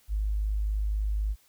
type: tone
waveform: sine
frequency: 51.91 Hz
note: G#1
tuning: in tune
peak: -25 dBFS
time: 0.08-1.36 s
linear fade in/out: 50 ms
effects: white hiss -63 dBFS RMS until 1.48 s